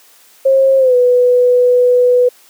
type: tone with pitch glide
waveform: sine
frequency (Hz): 536 to 494.4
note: C5 to B4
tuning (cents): +42 to +2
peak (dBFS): -6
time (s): 0.45-2.29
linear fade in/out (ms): 10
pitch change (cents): -140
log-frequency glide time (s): 0.78-0.95
effects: white hiss -46 dBFS RMS until 2.49 s + high-pass 300 Hz 12 dB/octave